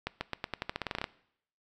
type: accelerating click train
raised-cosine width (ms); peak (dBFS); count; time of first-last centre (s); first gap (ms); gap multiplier
0.3; -16; 15; 0.07-1.042; 140; 0.88
effects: noise-tail reverb RT60 0.7 s tail -20 dB re dry